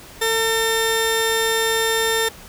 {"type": "tone pair together", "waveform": "sawtooth", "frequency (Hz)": [450, 1800], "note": ["A4", "A6"], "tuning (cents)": [39, 39], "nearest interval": "2 octaves", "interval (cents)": 2400, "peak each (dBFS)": -16, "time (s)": [0.21, 2.29], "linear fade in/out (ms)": 10, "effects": ["pink hiss -41 dBFS RMS until 2.48 s"]}